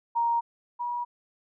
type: tone pair in turn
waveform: sine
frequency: 936 / 963.4 Hz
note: A#5 / B5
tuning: +7 / -43 cents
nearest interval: unison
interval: 50 cents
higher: second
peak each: -22 / -28 dBFS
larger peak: first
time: 0.15-0.41 / 0.79-1.05 s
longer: neither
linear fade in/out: 20 ms
effects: none